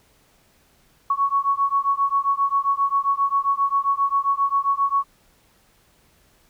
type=beating tone pair; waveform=sine; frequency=1108.7 / 1116.2 Hz; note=C#6 / C#6; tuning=0 / +12 cents; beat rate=7.5 Hz; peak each=-21 dBFS; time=1.1-5.04 s; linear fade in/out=5 ms; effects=pink hiss -59 dBFS RMS until 6.49 s